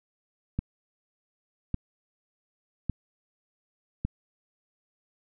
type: click train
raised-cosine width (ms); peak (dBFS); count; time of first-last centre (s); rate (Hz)
5; -15; 4; 0.59-4.05; 0.867
effects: none